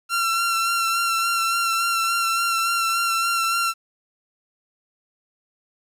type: tone with vibrato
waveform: sawtooth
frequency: 1361 Hz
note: F6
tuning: 45 cents flat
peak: -16 dBFS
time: 0.09-3.74 s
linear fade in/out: 50 ms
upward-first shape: sine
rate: 3.5 Hz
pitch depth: 23 cents each way
effects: resampled to 32000 Hz + 9-bit